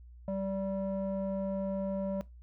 square tone with low-pass filter, 193.6 Hz, G3, 21 cents flat, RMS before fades -34 dBFS, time 0.28-2.21 s, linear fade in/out 0 ms, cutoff 690 Hz, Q 7.7, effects noise-tail reverb RT60 0.2 s tail -20 dB re dry + added 60 Hz sine -49 dBFS peak until 2.42 s

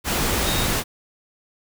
sine tone in noise, 3729 Hz, A#7, in tune, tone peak -28 dBFS, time 0.43-0.68 s, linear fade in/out 50 ms, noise pink, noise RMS -22 dBFS, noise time 0.04-0.84 s, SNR -9 dB, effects none

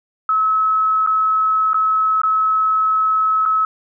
sine tone with dropouts, 1291 Hz, E6, 37 cents flat, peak -13 dBFS, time 0.29-3.65 s, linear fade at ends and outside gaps 2 ms, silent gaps 1.064-1.072 / 1.733-1.743 / 2.217-2.234 / 3.454-3.459 s, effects none

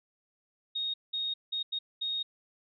sine tone bursts at uneven times, 3729 Hz, A#7, in tune, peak -30 dBFS, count 5, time 0.75-0.94 / 1.13-1.34 / 1.52-1.63 / 1.72-1.79 / 2.01-2.23 s, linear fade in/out 10 ms, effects none

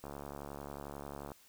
click train, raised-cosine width 1 ms, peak -30 dBFS, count 92, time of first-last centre 0.04-1.318 s, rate 71.2 Hz, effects white hiss -63 dBFS RMS until 1.48 s

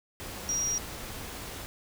sine tone in noise, 5710 Hz, F8, 37 cents sharp, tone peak -27 dBFS, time 0.49-0.78 s, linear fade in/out 0 ms, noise pink, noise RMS -40 dBFS, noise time 0.2-1.66 s, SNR +10 dB, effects none

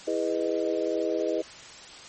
sine chord, E major seventh, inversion none, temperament just, 329.6 / 412 / 494.4 / 618.1 Hz, E4 / G#4 / B4 / D#5, 0 / -14 / +2 / -12 cents, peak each -30 dBFS, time 0.07-1.42 s, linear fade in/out 10 ms, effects white hiss -45 dBFS RMS until 2.08 s + MP3 32 kbps

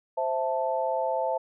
sine chord, A minor, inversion first, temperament equal, 523.3 / 659.3 / 880 Hz, C5 / E5 / A5, 0 / 0 / 0 cents, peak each -29 dBFS, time 0.17-1.38 s, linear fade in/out 10 ms, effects none

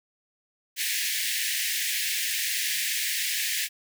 pink high-pass noise, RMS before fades -28 dBFS, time 0.76-3.69 s, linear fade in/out 50 ms, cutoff 1700 Hz, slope 96 dB/octave, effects none

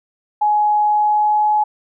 sine tone with pitch glide, 840 to 846.3 Hz, G#5 to G#5, +19 to +32 cents, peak -12 dBFS, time 0.41-1.64 s, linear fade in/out 10 ms, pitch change +13 cents, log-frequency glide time 0.84-1.5 s, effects none

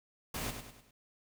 pink noise with echo, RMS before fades -38 dBFS, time 0.34-0.51 s, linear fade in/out 5 ms, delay 100 ms, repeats 4, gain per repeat -7 dB, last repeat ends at 0.91 s, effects none

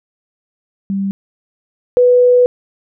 sine tone pair in turn, 196 / 493.9 Hz, G3 / B4, 0 / 0 cents, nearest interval octave + major third, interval 1600 cents, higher second, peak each -15 / -6 dBFS, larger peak second, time 0.9-1.11 / 1.97-2.46 s, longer second, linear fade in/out 0 ms, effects none

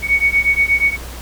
sine beating tone pair, 2227 / 2235.4 Hz, C#7 / C#7, +7 / +14 cents, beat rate 8.4 Hz, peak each -15 dBFS, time 0.02-0.97 s, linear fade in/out 50 ms, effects added 60 Hz sine -30 dBFS peak until 1.21 s + pink hiss -34 dBFS RMS until 1.21 s

